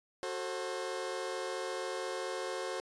sawtooth chord, F# diminished, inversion none, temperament just, 370 / 444 / 532.8 Hz, F#4 / A4 / C5, 0 / +16 / +31 cents, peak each -36 / -38 / -35 dBFS, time 0.23-2.8 s, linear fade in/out 0 ms, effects resampled to 22050 Hz

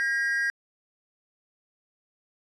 triangle tone pair together, 1619 / 1901.9 Hz, G#6 / A#6, -45 / +34 cents, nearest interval minor third, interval 279 cents, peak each -23 / -26 dBFS, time 0-0.5 s, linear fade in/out 0 ms, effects tanh soft clip ceiling -15 dBFS + resampled to 24000 Hz

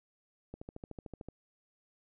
click train, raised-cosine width 2 ms, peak -30 dBFS, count 11, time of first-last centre 0.54-1.286 s, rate 13.4 Hz, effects none

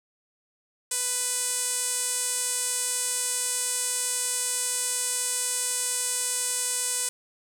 sawtooth tone with band-pass filter, 496.2 Hz, B4, 8 cents sharp, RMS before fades -28 dBFS, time 0.91-7.09 s, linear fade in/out 5 ms, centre 8600 Hz, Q 3.4, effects none

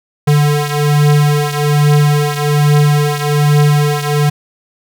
square beating tone pair, 146.83 / 148.03 Hz, D3 / D3, 0 / +14 cents, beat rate 1.2 Hz, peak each -11 / -15 dBFS, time 0.27-4.3 s, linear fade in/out 10 ms, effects none

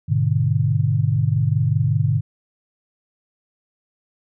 sine chord, G# diminished, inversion none, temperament just, 103.83 / 124.59 / 149.51 Hz, G#2 / B2 / D3, 0 / +16 / +31 cents, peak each -20 dBFS, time 0.08-2.21 s, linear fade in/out 20 ms, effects none

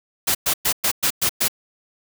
white noise bursts, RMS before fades -19 dBFS, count 7, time 0.27-1.483 s, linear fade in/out 10 ms, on 79 ms, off 110 ms, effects none

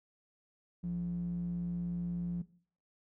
square tone with band-pass filter, 58.27 Hz, A#1, in tune, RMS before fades -36 dBFS, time 0.83-2.42 s, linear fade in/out 5 ms, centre 180 Hz, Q 7.8, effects noise-tail reverb RT60 0.5 s tail -19 dB re dry

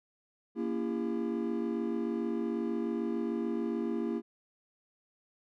triangle chord, A# diminished seventh, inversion none, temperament just, 233.1 / 279.7 / 335.6 / 402.8 Hz, A#3 / C#4 / E4 / G4, 0 / +16 / +31 / +47 cents, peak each -32 / -38 / -33 / -36 dBFS, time 0.55-4.22 s, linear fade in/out 50 ms, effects none

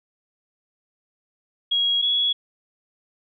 sine tone pair in turn, 3300 / 3360 Hz, G#7 / G#7, -12 / +19 cents, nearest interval unison, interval 31 cents, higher second, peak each -18 dBFS, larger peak neither, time 1.71-2.02 / 2.02-2.33 s, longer neither, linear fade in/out 10 ms, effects none

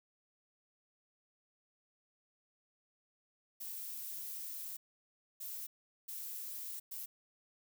violet noise bursts at uneven times, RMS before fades -44 dBFS, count 4, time 3.6-4.77 / 5.4-5.67 / 6.08-6.8 / 6.91-7.06 s, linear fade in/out 10 ms, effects none

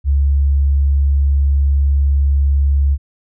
sine tone, 69.9 Hz, C#2, 15 cents sharp, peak -10 dBFS, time 0.04-2.98 s, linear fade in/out 50 ms, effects none

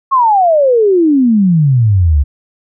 sine exponential sweep, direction down, 1108.7 to 67 Hz, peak -6 dBFS, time 0.11-2.24 s, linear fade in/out 20 ms, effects none

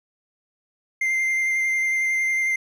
triangle tone with vibrato, 2093 Hz, C7, in tune, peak -18 dBFS, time 1.01-2.56 s, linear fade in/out 5 ms, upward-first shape square, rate 11 Hz, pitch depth 10 cents each way, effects none

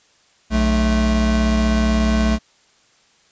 square tone pair together, 60.89 / 217.8 Hz, B1 / A3, -24 / -17 cents, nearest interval octave + minor seventh, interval 2207 cents, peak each -18 dBFS, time 0.5-2.39 s, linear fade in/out 50 ms, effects white hiss -56 dBFS RMS until 3.31 s + resampled to 16000 Hz

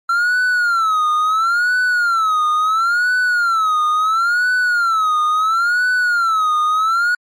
triangle tone with vibrato, 1354 Hz, E6, 46 cents sharp, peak -11 dBFS, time 0.09-7.15 s, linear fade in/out 5 ms, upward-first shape sine, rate 0.73 Hz, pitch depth 170 cents each way, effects MP3 64 kbps

